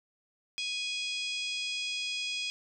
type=harmonic tone with a mistuned harmonic; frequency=830.6 Hz; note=G#5; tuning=in tune; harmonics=3 / 4 / 5 / 6 / 7 / 8 / 9 / 10; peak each=-36 / -36 / -47 / -39 / -49 / -49 / -52 / -52 dBFS; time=0.58-2.5 s; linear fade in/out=0 ms; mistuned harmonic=9; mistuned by=+40 cents; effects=none